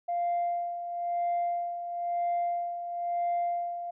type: tone with tremolo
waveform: sine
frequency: 696 Hz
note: F5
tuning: 6 cents flat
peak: -24 dBFS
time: 0.08-3.91 s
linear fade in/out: 10 ms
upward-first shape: sine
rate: 1 Hz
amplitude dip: 65%
effects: tanh soft clip ceiling -23 dBFS